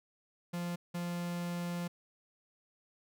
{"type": "tone bursts at uneven times", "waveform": "45% pulse", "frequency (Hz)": 174, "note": "F3", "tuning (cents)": -6, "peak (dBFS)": -35, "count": 2, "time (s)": [[0.53, 0.76], [0.94, 1.88]], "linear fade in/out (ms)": 10, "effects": []}